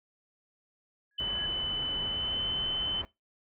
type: tone with exponential growth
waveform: sine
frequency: 1670 Hz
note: G#6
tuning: 9 cents sharp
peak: -36 dBFS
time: 1.11-1.46 s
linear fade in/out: 2 ms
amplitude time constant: 74 ms
type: tone with pitch glide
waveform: sine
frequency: 3012 to 3047 Hz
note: F#7 to G7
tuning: +30 to -50 cents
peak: -29 dBFS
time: 1.18-3.02 s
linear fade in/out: 10 ms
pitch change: +20 cents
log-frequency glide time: 2.04-2.45 s
type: low-pass noise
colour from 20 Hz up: pink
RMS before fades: -42 dBFS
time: 1.2-3.05 s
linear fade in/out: 0 ms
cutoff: 2100 Hz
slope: 24 dB/octave
effects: noise-tail reverb RT60 0.2 s tail -19 dB re dry